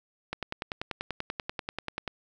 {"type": "click train", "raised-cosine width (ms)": 0.3, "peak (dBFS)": -16, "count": 19, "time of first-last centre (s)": [0.33, 2.078], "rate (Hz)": 10.3, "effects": []}